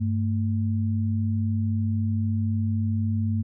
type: tone pair together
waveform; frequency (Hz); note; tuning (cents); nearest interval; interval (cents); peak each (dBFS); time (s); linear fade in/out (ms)
sine; 99.47 / 223.3; G2 / A3; +26 / +26; octave + major second; 1400; -23 / -27; 0-3.43; 20
effects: none